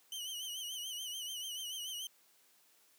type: tone with vibrato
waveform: sawtooth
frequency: 3019 Hz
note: F#7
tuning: 34 cents sharp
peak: -37 dBFS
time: 0.12-2.07 s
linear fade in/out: 2 ms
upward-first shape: sine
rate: 6.9 Hz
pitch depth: 81 cents each way
effects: white hiss -68 dBFS RMS until 2.98 s + high-pass 200 Hz 12 dB/octave